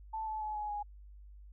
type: tone with pitch steps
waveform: sine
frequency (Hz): 880 / 866.9 / 854 / 841.2 / 828.7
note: A5 / A5 / G#5 / G#5 / G#5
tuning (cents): 0 / -26 / +48 / +22 / -4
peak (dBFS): -35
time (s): 0.13-0.83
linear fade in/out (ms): 10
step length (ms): 140
effects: added 50 Hz sine -50 dBFS peak until 1.52 s